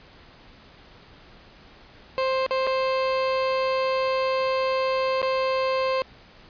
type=tone with dropouts; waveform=30% pulse; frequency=525 Hz; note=C5; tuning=6 cents sharp; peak=-19 dBFS; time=2.18-6.02 s; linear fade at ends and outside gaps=0 ms; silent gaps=2.464-2.509 / 2.668-2.673 / 5.217-5.228 s; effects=pink hiss -50 dBFS RMS until 6.49 s + resampled to 11025 Hz